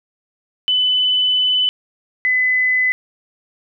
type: tone pair in turn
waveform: sine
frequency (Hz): 3006 / 2013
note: F#7 / B6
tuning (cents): +27 / +33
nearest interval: perfect fifth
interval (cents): 694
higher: first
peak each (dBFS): -13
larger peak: neither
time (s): 0.68-1.69 / 2.25-2.92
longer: first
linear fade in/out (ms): 0
effects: none